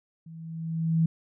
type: tone with level ramp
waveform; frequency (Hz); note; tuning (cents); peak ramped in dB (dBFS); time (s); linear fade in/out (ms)
sine; 163; E3; -19; -42 to -18; 0.26-1.06; 5
effects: none